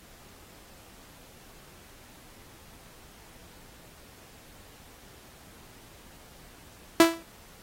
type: tone with exponential decay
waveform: sawtooth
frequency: 331.5 Hz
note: E4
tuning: 10 cents sharp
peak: -8 dBFS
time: 7-7.23 s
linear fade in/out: 2 ms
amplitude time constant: 49 ms
effects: pink hiss -53 dBFS RMS until 7.62 s + AAC 48 kbps